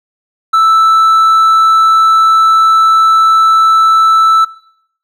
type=tone with hard clipping; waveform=sine; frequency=1318.5 Hz; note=E6; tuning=in tune; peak=-6 dBFS; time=0.53-4.45 s; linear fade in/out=10 ms; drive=3 dB; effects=noise-tail reverb RT60 0.7 s tail -21 dB re dry